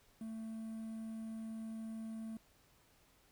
triangle tone with quantisation, 222.5 Hz, A3, 20 cents sharp, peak -40 dBFS, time 0.21-2.37 s, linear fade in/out 2 ms, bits 11, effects pink hiss -69 dBFS RMS until 3.31 s

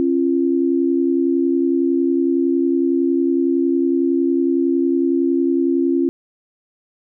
sine tone pair together, 271.7 / 342.6 Hz, C#4 / F4, -35 / -33 cents, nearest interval major third, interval 402 cents, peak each -17 dBFS, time 0-6.09 s, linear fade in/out 0 ms, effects none

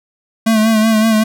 square tone with vibrato, 220 Hz, A3, in tune, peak -10 dBFS, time 0.46-1.24 s, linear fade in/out 10 ms, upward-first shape sine, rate 5.3 Hz, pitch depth 42 cents each way, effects none

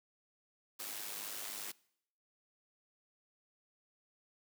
white noise with amplitude modulation, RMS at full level -41 dBFS, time 0.79-1.72 s, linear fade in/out 10 ms, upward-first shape sine, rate 103 Hz, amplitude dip 55%, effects noise-tail reverb RT60 0.7 s tail -23 dB re dry + high-pass 200 Hz 12 dB/octave

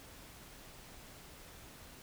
silence, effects pink hiss -54 dBFS RMS until 2.02 s

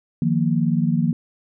sine chord, Eb suspended second, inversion none, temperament just, 155.56 / 175.01 / 233.3 Hz, Eb3 / F3 / Bb3, 0 / +4 / +2 cents, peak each -21 dBFS, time 0.22-1.13 s, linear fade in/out 2 ms, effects none

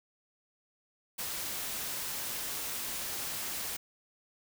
white noise, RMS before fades -37 dBFS, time 1.18-3.77 s, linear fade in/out 10 ms, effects none

